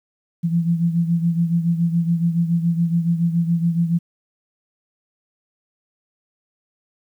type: beating tone pair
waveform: sine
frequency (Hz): 167.7 / 174.8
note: E3 / F3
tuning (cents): +30 / +2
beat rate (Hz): 7.1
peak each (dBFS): -17 / -23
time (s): 0.43-3.99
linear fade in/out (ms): 20
effects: 9-bit